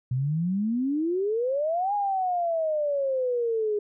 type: exponential two-way sweep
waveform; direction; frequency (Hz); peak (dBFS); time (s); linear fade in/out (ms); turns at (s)
sine; up then down; 122.2 to 830.6 to 411.1; -23; 0.11-3.79; 5; 1.94
effects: none